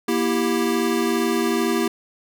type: chord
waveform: square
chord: E diminished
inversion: second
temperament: equal with one note detuned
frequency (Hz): 237.8 / 329.6 / 392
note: Bb3 / E4 / G4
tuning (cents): +35 / 0 / 0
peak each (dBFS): -24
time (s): 0.08-1.88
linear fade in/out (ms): 5
effects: none